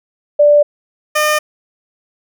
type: tone pair in turn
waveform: sine / 15% pulse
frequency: 587.3 / 606.6 Hz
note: D5 / D#5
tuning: 0 / -44 cents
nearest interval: minor second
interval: 56 cents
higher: second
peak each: -5 dBFS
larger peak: neither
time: 0.39-0.63 / 1.15-1.39 s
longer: neither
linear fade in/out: 10 ms
effects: none